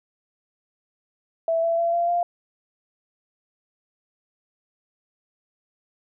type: tone with pitch steps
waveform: sine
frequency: 659.3 / 668.5 / 677.8 / 687.3 / 696.9 Hz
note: E5 / E5 / E5 / F5 / F5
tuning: 0 / +24 / +48 / -28 / -4 cents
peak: -19 dBFS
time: 1.48-2.23 s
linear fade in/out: 2 ms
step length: 150 ms
effects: none